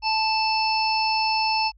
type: harmonic tone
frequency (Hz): 880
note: A5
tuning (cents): 0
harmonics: 1 / 3 / 5 / 6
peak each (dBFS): -22 / -27 / -30 / -27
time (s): 0.02-1.72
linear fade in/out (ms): 50
effects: added 50 Hz sine -51 dBFS peak until 1.77 s